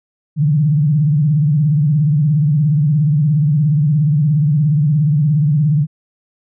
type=tone with vibrato; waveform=sine; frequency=149.2 Hz; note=D3; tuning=28 cents sharp; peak=-10 dBFS; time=0.36-5.87 s; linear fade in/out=50 ms; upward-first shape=sine; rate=17 Hz; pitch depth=140 cents each way; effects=none